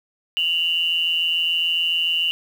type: tone pair together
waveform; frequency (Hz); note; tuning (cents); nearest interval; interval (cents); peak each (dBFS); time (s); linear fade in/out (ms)
sine; 2793 / 2960; F7 / F#7; -1 / 0; minor second; 101; -21; 0.37-2.31; 0
effects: 7-bit